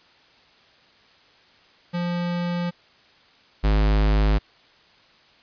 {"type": "tone pair in turn", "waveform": "square", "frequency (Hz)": [174.61, 51.91], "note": ["F3", "G#1"], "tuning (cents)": [0, 0], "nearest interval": "octave + major sixth", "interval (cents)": 2100, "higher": "first", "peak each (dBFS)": [-24, -17], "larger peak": "second", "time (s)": [[1.93, 2.71], [3.63, 4.39]], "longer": "first", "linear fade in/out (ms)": 20, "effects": ["white hiss -55 dBFS RMS until 5.42 s", "resampled to 11025 Hz"]}